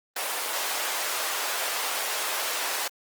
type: high-pass noise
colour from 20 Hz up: pink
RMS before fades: -29 dBFS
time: 0.16-2.88 s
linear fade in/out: 5 ms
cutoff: 610 Hz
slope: 12 dB/octave
effects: high-pass 400 Hz 12 dB/octave + Opus 24 kbps